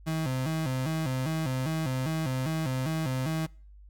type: tone with vibrato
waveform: 35% pulse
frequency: 143.9 Hz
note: D3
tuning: 35 cents flat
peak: -26 dBFS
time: 0.06-3.47 s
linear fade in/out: 20 ms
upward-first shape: square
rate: 2.5 Hz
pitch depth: 180 cents each way
effects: noise-tail reverb RT60 0.5 s tail -26 dB re dry + added 50 Hz sine -48 dBFS peak until 3.89 s